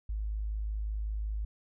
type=tone; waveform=sine; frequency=52.7 Hz; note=G#1; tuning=26 cents sharp; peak=-31 dBFS; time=0.09-1.45 s; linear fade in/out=5 ms; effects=none